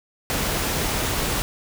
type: noise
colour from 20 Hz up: pink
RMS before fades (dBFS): -24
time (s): 0.3-1.42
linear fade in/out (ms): 0
effects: none